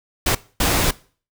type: noise bursts at uneven times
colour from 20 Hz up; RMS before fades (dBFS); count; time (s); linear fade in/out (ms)
pink; -18; 2; 0.26-0.35 / 0.6-0.91; 5
effects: noise-tail reverb RT60 0.4 s tail -20 dB re dry